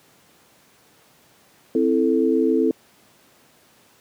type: chord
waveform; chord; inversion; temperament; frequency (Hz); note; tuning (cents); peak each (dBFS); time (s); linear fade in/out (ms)
sine; A minor; first; equal; 261.6 / 329.6 / 440; C4 / E4 / A4; 0 / 0 / 0; -20; 1.75-2.71; 2
effects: pink hiss -55 dBFS RMS until 4 s + high-pass 150 Hz 12 dB/octave